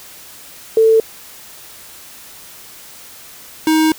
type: tone pair in turn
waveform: sine / square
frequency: 445.5 / 315 Hz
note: A4 / D#4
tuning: +22 / +21 cents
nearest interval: tritone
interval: 601 cents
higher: first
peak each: -7 / -11 dBFS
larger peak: first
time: 0.77-1 / 3.67-3.92 s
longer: second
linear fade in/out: 2 ms
effects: white hiss -38 dBFS RMS until 3.98 s